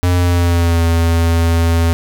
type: tone with pitch glide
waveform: square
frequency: 89 to 83.52 Hz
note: F2 to E2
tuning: +33 to +23 cents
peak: -11 dBFS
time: 0.03-1.93 s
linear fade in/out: 0 ms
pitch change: -110 cents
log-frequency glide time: 0.15-0.83 s
effects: none